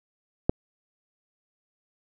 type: click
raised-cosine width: 2 ms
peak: -6 dBFS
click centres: 0.495 s
effects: none